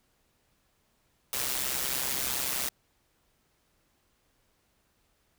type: noise with amplitude modulation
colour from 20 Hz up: white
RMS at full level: -28 dBFS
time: 1.33-2.69 s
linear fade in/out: 2 ms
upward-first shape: sine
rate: 131 Hz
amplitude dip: 70%
effects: pink hiss -71 dBFS RMS until 5.38 s